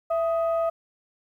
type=tone pair together; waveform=sine; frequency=663 / 1251.6 Hz; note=E5 / D#6; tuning=+10 / +10 cents; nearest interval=major seventh; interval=1100 cents; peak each=-21 / -30 dBFS; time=0.1-0.7 s; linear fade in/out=10 ms; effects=tanh soft clip ceiling -16 dBFS + 10-bit